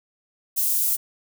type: high-pass noise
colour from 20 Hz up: white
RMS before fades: -22 dBFS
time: 0.56-0.97 s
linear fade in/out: 20 ms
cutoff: 10000 Hz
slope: 12 dB/octave
effects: none